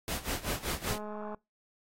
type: noise with tremolo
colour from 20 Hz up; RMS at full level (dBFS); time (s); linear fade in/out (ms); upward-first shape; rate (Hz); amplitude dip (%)
pink; -33; 0.08-0.98; 0; sine; 5.2; 85
type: click train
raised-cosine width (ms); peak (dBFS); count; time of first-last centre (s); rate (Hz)
1; -28; 95; 0.9-1.345; 211
effects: noise-tail reverb RT60 0.2 s tail -21 dB re dry + AAC 48 kbps